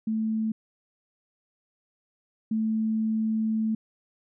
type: tone pair in turn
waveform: sine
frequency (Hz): 220 / 220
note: A3 / A3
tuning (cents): 0 / 0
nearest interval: unison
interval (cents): 0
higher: neither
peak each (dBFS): -24 / -23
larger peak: second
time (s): 0.07-0.52 / 2.51-3.75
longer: second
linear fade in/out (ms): 5
effects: none